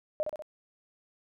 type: tone with echo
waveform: sine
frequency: 610 Hz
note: D#5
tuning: 34 cents flat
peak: -26 dBFS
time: 0.2-0.23 s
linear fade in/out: 0 ms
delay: 64 ms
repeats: 3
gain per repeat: -4 dB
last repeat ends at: 0.422 s
effects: none